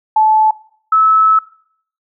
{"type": "tone pair in turn", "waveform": "sine", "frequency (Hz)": [868, 1300.5], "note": ["A5", "E6"], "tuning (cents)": [-24, -24], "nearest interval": "perfect fifth", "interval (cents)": 700, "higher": "second", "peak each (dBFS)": -7, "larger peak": "neither", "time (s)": [[0.16, 0.51], [0.92, 1.39]], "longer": "second", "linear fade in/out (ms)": 5, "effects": ["noise-tail reverb RT60 0.6 s tail -20 dB re dry"]}